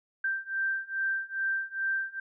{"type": "beating tone pair", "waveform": "sine", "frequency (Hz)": [1568, 1570.4], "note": ["G6", "G6"], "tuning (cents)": [0, 3], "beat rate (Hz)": 2.4, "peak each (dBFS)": [-32, -31], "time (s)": [0.24, 2.2], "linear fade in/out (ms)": 5, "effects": []}